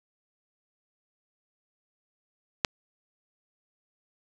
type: click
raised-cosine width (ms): 0.2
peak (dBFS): -4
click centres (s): 2.648
effects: none